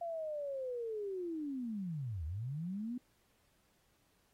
sine linear two-way sweep, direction down then up, 691 to 72.6 to 253.7 Hz, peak -37 dBFS, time 0.01-2.98 s, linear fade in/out 5 ms, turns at 2.25 s, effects pink hiss -74 dBFS RMS until 4.33 s + AAC 48 kbps

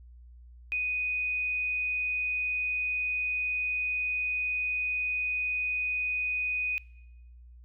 sine tone, 2489 Hz, D#7, in tune, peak -27 dBFS, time 0.72-6.78 s, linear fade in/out 0 ms, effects noise-tail reverb RT60 1.0 s tail -22 dB re dry + added 60 Hz sine -48 dBFS peak until 7.64 s

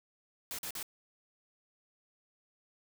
white noise bursts, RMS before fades -40 dBFS, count 3, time 0.51-0.828 s, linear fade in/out 0 ms, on 76 ms, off 45 ms, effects none

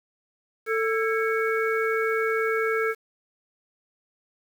harmonic tone with a mistuned harmonic, 444.5 Hz, A4, 18 cents sharp, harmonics 1 / 3 / 4 / 5, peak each -24 / -29 / -30 / -31 dBFS, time 0.66-2.95 s, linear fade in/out 50 ms, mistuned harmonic 4, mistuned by -140 cents, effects 8-bit

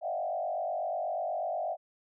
sine tone with frequency modulation, 684 Hz, F5, 36 cents flat, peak -30 dBFS, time 0.01-1.77 s, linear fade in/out 50 ms, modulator 48.2 Hz, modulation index 1.6, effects none

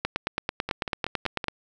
two click trains, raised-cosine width 0.3 ms, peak -14 / -9 dBFS, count 5 / 14, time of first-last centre 0.69-1.442 / 0.05-1.483 s, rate 5.32 / 9.07 Hz, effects none

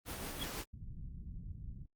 pink noise with tremolo, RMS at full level -41 dBFS, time 0.05-0.65 s, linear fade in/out 50 ms, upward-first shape sine, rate 5.9 Hz, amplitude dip 30%
sine tone with exponential growth, 3318 Hz, G#7, 2 cents flat, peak -34 dBFS, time 0.35-0.43 s, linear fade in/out 0 ms, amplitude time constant 17 ms
pink low-pass noise, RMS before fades -46 dBFS, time 0.73-1.86 s, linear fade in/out 10 ms, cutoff 170 Hz, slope 24 dB/octave
effects Opus 24 kbps

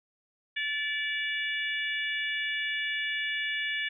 harmonic tone with a mistuned harmonic, 576 Hz, D5, 34 cents flat, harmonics 3 / 4 / 5 / 6, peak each -32 / -34 / -36 / -38 dBFS, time 0.56-3.89 s, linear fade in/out 10 ms, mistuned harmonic 3, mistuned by +16 cents, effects none

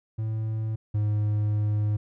triangle tone pair in turn, 110 / 105.23 Hz, A2 / G#2, 0 / +23 cents, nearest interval minor second, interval 77 cents, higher first, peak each -24 / -20 dBFS, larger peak second, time 0.18-0.76 / 0.94-1.97 s, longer second, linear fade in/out 10 ms, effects none

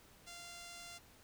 5% pulse tone, 693 Hz, F5, 14 cents flat, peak -38 dBFS, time 0.26-0.99 s, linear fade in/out 20 ms, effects pink hiss -63 dBFS RMS until 1.23 s

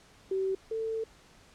sine tone pair in turn, 382.9 / 446 Hz, G4 / A4, -41 / +23 cents, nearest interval minor third, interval 264 cents, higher second, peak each -27 / -30 dBFS, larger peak first, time 0.31-0.55 / 0.71-1.04 s, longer second, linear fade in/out 5 ms, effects pink hiss -58 dBFS RMS until 1.54 s + low-pass 8000 Hz 12 dB/octave

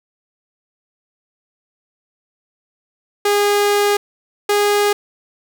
sawtooth tone pair in turn, 409.5 / 411.2 Hz, G#4 / G#4, -24 / -17 cents, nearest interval unison, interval 7 cents, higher second, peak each -9 dBFS, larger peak neither, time 3.25-3.97 / 4.49-4.93 s, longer first, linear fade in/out 5 ms, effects none

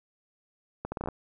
accelerating click train, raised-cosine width 1 ms, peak -19 dBFS, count 8, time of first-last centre 0.85-1.087 s, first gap 70 ms, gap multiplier 0.74, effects none

